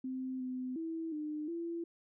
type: tone with pitch steps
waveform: sine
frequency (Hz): 259.4 / 255.1 / 326.2 / 302.8 / 337.4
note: C4 / C4 / E4 / D#4 / E4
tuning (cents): -15 / -44 / -18 / -47 / +40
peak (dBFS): -36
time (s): 0.04-1.84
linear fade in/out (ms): 5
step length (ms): 360
effects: none